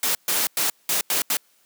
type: noise bursts at uneven times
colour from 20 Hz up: white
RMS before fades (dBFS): -22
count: 6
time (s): 0.03-0.15 / 0.28-0.47 / 0.57-0.7 / 0.89-1.01 / 1.1-1.22 / 1.3-1.37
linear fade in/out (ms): 2
effects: white hiss -61 dBFS RMS until 1.65 s + high-pass 200 Hz 12 dB/octave